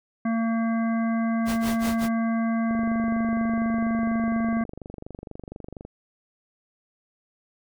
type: harmonic tone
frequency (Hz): 227.4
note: A#3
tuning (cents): -43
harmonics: 1 / 3 / 5 / 7 / 9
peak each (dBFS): -22 / -32 / -36 / -39 / -41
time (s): 0.25-4.64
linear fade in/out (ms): 5
type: noise with tremolo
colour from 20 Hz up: pink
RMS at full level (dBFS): -31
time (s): 1.45-2.09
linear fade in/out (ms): 50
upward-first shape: sine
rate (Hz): 5.3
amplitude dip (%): 95
type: click train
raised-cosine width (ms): 2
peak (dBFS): -24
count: 77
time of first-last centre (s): 2.71-5.85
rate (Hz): 24.2
effects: none